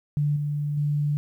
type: tone with level steps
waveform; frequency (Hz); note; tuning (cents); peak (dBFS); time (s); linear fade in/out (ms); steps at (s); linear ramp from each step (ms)
sine; 146.83; D3; 0; -20 / -24 / -21; 0.17-1.17; 0; 0.36 / 0.77; 5
effects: 10-bit